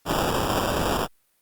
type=noise with sample-and-hold; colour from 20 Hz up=blue; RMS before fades=-24 dBFS; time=0.05-1.08 s; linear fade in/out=50 ms; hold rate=2100 Hz; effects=white hiss -67 dBFS RMS until 1.41 s + Opus 48 kbps